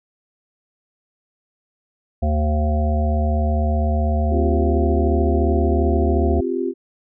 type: harmonic tone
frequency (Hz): 75.7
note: D#2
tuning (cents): -47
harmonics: 1 / 3 / 5 / 7 / 9 / 10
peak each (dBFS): -17 / -25 / -33 / -31 / -25 / -36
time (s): 2.22-6.41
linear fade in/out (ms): 10
type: chord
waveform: sine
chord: C suspended fourth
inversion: none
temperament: equal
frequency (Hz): 261.6 / 349.2 / 392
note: C4 / F4 / G4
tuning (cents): 0 / 0 / 0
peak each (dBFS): -25 / -23 / -24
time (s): 4.3-6.74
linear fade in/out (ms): 50
effects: none